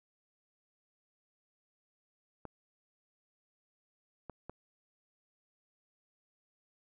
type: clicks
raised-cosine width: 1 ms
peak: -29 dBFS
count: 3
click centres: 2.453 / 4.297 / 4.496 s
effects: none